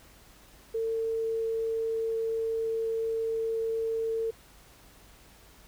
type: tone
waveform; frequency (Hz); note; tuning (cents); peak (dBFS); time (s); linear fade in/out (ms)
sine; 450.7; A4; +42; -27; 0.74-4.31; 10
effects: added 50 Hz sine -59 dBFS peak until 5.67 s + pink hiss -56 dBFS RMS until 5.67 s